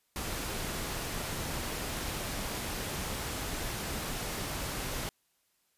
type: noise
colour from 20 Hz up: pink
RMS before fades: -36 dBFS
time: 0.16-5.09 s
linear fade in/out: 0 ms
effects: white hiss -74 dBFS RMS until 5.77 s + resampled to 32000 Hz